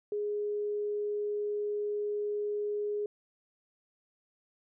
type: tone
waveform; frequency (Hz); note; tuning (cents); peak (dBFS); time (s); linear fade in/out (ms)
sine; 415.3; G#4; 0; -30; 0.12-3.06; 2
effects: none